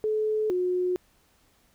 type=tone pair in turn; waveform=sine; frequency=430.9 / 362.3 Hz; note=A4 / F#4; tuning=-36 / -36 cents; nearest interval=minor third; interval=300 cents; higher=first; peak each=-23 dBFS; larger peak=neither; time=0.04-0.5 / 0.5-0.96 s; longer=neither; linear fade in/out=0 ms; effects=pink hiss -64 dBFS RMS until 1.74 s

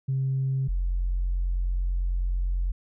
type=tone pair in turn; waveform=sine; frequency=133.6 / 44.58 Hz; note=C3 / F1; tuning=+36 / +36 cents; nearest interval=octave + perfect fifth; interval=1900 cents; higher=first; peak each=-22 dBFS; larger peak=neither; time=0.08-0.68 / 0.68-2.72 s; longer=second; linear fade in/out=10 ms; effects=tanh soft clip ceiling -19 dBFS

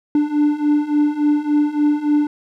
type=beating tone pair; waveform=triangle; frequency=293.7 / 297.2 Hz; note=D4 / D4; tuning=0 / +21 cents; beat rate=3.5 Hz; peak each=-17 / -14 dBFS; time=0.15-2.27 s; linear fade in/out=2 ms; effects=none

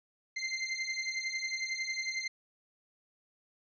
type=beating tone pair; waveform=sawtooth; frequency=2079 / 2090 Hz; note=C7 / C7; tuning=-12 / -2 cents; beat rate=11 Hz; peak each=-33 / -33 dBFS; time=0.36-2.28 s; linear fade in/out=10 ms; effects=resampled to 16000 Hz

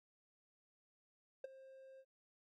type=tone with ADSR envelope; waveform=triangle; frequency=531 Hz; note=C5; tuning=25 cents sharp; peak=-37 dBFS; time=1.44-2.05 s; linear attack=4 ms; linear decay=15 ms; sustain=-17 dB; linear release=56 ms; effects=none

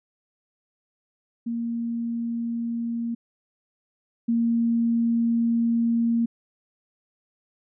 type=tone pair in turn; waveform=sine; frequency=233.1 / 232.2 Hz; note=A#3 / A#3; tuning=0 / -7 cents; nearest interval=unison; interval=7 cents; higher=first; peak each=-25 / -19 dBFS; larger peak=second; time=1.46-3.15 / 4.28-6.26 s; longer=second; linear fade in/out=10 ms; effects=none

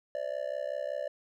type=tone with amplitude modulation; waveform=triangle; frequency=585 Hz; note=D5; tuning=7 cents flat; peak=-26 dBFS; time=0.15-1.08 s; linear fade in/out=0 ms; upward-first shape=sine; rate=65.3 Hz; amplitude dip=100%; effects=none

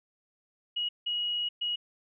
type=tone bursts at uneven times; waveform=sine; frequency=2901 Hz; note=F#7; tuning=35 cents flat; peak=-28 dBFS; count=3; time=0.76-0.89 / 1.06-1.49 / 1.61-1.76 s; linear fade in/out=10 ms; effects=none

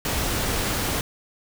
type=noise; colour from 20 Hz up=pink; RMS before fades=-25 dBFS; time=0.05-1.01 s; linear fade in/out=2 ms; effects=none

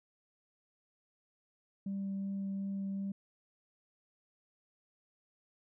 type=tone with vibrato; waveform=sine; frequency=196 Hz; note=G3; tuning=in tune; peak=-33 dBFS; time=1.86-3.12 s; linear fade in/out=5 ms; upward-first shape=triangle; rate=2.7 Hz; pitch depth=8 cents each way; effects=tanh soft clip ceiling -32 dBFS

